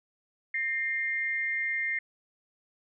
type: tone pair together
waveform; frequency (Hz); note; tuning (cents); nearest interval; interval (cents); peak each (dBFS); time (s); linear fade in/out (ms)
sine; 1828.7 / 2106; A#6 / C7; -34 / +11; major second; 245; -32 / -29; 0.54-1.99; 5
effects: none